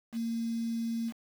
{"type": "tone with quantisation", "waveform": "sine", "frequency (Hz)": 229.6, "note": "A#3", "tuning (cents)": -26, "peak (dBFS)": -30, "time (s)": [0.12, 1.13], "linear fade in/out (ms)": 50, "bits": 8, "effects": []}